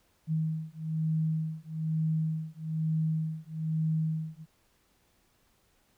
sine beating tone pair, 158 / 159.1 Hz, D#3 / D#3, +27 / +39 cents, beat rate 1.1 Hz, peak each -31 dBFS, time 0.27-4.46 s, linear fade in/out 50 ms, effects pink hiss -69 dBFS RMS until 5.97 s

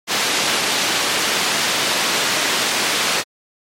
white band-pass noise, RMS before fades -19 dBFS, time 0.07-3.24 s, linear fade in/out 50 ms, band 180 to 4700 Hz, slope 12 dB/octave, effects MP3 64 kbps

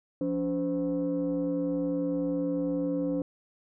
sine tone cluster, 174.8 / 285.8 / 515 Hz, F3 / D4 / C5, +2 / -47 / -28 cents, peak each -34 / -27 / -31 dBFS, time 0.21-3.22 s, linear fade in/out 2 ms, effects tanh soft clip ceiling -21 dBFS

